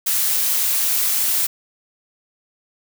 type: noise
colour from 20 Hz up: blue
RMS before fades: -19 dBFS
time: 0.06-1.47 s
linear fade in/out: 10 ms
effects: none